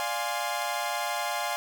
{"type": "chord", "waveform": "sawtooth", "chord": "D half-diminished seventh", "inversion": "none", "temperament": "equal with one note detuned", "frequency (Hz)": [587.3, 701.7, 830.6, 1046.5], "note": ["D5", "F5", "Ab5", "C6"], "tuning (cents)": [0, 8, 0, 0], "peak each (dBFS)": [-33, -29, -29, -31], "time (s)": [0, 1.56], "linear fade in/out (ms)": 0, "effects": []}